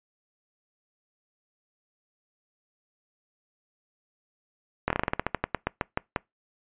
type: slowing click train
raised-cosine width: 0.5 ms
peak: -9 dBFS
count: 17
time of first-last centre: 4.88-6.162 s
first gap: 23 ms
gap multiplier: 1.15
effects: noise-tail reverb RT60 0.2 s tail -25 dB re dry + resampled to 8000 Hz